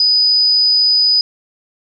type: tone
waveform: sine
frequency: 4978 Hz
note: D#8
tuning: in tune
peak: -9 dBFS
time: 0-1.21 s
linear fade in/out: 2 ms
effects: none